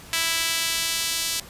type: tone with high-pass filter sweep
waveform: sawtooth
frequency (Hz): 329.6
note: E4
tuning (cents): 0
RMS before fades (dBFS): -25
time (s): 0.13-1.4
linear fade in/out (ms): 2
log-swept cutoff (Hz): 2300 to 4100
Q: 0.89
effects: pink hiss -44 dBFS RMS until 1.49 s + resampled to 32000 Hz